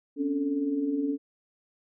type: tone cluster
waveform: sine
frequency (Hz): 263.8 / 283 / 440.1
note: C4 / C#4 / A4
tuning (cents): +14 / +36 / 0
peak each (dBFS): -35 / -26 / -35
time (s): 0.16-1.18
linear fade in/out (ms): 50
effects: none